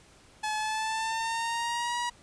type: tone with pitch glide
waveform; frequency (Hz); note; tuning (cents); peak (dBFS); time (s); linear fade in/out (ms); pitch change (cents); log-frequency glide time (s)
sawtooth; 857 to 961.9; A5 to B5; -46 to -46; -25; 0.43-2.1; 10; +200; 0.56-1.97
effects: pink hiss -57 dBFS RMS until 2.22 s + resampled to 22050 Hz